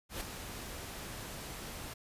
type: noise with ADSR envelope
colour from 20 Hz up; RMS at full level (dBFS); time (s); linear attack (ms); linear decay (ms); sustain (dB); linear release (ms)
pink; -37; 0.09-1.94; 120; 6; -7; 10
effects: resampled to 32000 Hz